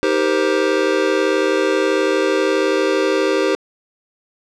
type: chord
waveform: square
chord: C minor seventh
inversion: first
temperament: just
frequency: 314 / 392.4 / 470.9 / 523.3 Hz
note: Eb4 / G4 / Bb4 / C5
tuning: +16 / +2 / +18 / 0 cents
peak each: -22 / -19 / -23 / -21 dBFS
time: 0.03-3.55 s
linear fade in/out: 0 ms
effects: low-pass 5000 Hz 12 dB/octave